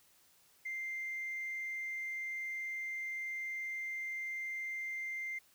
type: tone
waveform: sine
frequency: 2093 Hz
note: C7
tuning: in tune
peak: -36 dBFS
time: 0.65-5.39 s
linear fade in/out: 10 ms
effects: tanh soft clip ceiling -34 dBFS + white hiss -67 dBFS RMS until 5.54 s